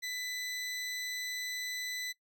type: tone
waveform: 20% pulse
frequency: 1996 Hz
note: B6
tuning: 18 cents sharp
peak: -31 dBFS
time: 0.02-2.13 s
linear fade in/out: 20 ms
effects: noise-tail reverb RT60 0.1 s tail -19 dB re dry